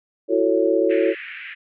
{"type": "chord", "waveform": "sine", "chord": "F# minor seventh", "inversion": "third", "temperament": "just", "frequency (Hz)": [333, 370, 444, 555], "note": ["E4", "F#4", "A4", "C#5"], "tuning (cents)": [18, 0, 16, 2], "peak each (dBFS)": -21, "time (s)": [0.28, 1.15], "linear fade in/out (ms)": 50}
{"type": "band-pass noise", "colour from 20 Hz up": "white", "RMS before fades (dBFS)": -35, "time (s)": [0.89, 1.55], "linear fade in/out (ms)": 20, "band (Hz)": [1600, 2600], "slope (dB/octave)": 48}
{"effects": []}